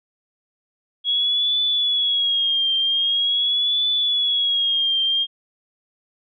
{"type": "tone with vibrato", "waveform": "sine", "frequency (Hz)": 3322, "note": "G#7", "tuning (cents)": 0, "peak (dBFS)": -17, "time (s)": [1.04, 5.27], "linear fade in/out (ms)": 50, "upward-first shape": "triangle", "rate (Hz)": 0.44, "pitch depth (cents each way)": 85, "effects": []}